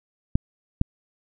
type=clicks; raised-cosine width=5 ms; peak=-6 dBFS; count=2; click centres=0.355 / 0.814 s; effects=none